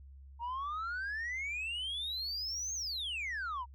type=exponential two-way sweep; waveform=sine; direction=up then down; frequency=920 to 6530 to 920 Hz; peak=-33 dBFS; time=0.39-3.66 s; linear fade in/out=50 ms; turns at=2.74 s; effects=tanh soft clip ceiling -34 dBFS + added 68 Hz sine -50 dBFS peak until 3.74 s